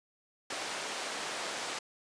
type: band-pass noise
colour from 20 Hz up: pink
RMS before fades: -38 dBFS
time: 0.5-1.79 s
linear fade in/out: 5 ms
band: 480 to 8200 Hz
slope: 12 dB/octave
effects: resampled to 22050 Hz